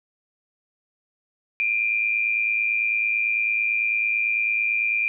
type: tone pair together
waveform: sine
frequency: 2380 / 2489 Hz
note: D7 / D#7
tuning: +22 / 0 cents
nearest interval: minor second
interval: 78 cents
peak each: -21 / -26 dBFS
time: 1.6-5.08 s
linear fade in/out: 0 ms
effects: none